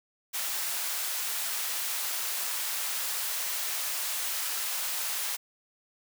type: high-pass noise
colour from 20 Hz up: white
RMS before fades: -32 dBFS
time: 0.33-5.37 s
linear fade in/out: 20 ms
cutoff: 740 Hz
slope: 12 dB/octave
effects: none

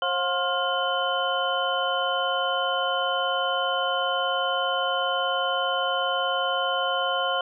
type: tone cluster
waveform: sine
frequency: 535 / 716 / 1060 / 1408 / 3049 Hz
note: C5 / F5 / C6 / F6 / G7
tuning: +38 / +43 / +22 / +14 / -49 cents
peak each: -29 dBFS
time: 0.02-7.41 s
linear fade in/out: 2 ms
effects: none

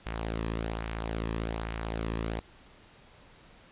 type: tone with flanger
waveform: sawtooth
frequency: 55.6 Hz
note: A1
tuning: 19 cents sharp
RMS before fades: -34 dBFS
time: 0.06-2.4 s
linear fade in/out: 5 ms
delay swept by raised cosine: 0.2 to 1.4 ms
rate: 1.2 Hz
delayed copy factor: -0.5
effects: pink hiss -56 dBFS RMS until 3.71 s + resampled to 8000 Hz

